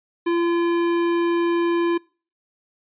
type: tone with tanh clipping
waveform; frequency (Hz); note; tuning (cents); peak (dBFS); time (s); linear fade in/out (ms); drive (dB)
sine; 341.5; F4; -39; -20; 0.26-1.98; 10; 18
effects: noise-tail reverb RT60 0.4 s tail -26 dB re dry + resampled to 8000 Hz